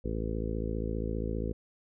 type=harmonic tone; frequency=55 Hz; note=A1; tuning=in tune; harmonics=1 / 2 / 3 / 4 / 5 / 6 / 7 / 8 / 9; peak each=-34 / -38 / -41 / -39 / -42 / -42 / -42 / -41 / -42 dBFS; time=0.04-1.53 s; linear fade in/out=10 ms; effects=none